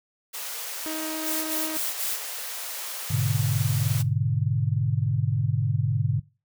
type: high-pass noise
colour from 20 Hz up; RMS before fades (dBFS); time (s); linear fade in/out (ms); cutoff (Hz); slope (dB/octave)
white; -34; 0.33-4.03; 20; 430; 48
type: tone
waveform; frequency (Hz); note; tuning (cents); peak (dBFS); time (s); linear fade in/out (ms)
sawtooth; 314.8; D#4; +20; -27; 0.86-1.77; 0
type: noise bursts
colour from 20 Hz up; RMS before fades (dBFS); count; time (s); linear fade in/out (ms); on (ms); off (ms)
blue; -29; 4; 1.23-2.185; 50; 220; 25
type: chord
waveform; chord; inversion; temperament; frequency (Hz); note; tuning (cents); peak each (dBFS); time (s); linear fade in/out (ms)
sine; G# diminished; none; equal; 103.83 / 123.47 / 146.83; G#2 / B2 / D3; 0 / 0 / 0; -26; 3.1-6.2; 10
effects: noise-tail reverb RT60 0.3 s tail -20 dB re dry